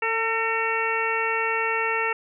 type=harmonic tone with a mistuned harmonic; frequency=450 Hz; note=A4; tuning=39 cents sharp; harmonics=1 / 2 / 3 / 4 / 5 / 6; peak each=-29 / -29 / -29 / -29 / -29 / -29 dBFS; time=0.02-2.13 s; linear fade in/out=5 ms; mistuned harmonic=4; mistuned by=+28 cents; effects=none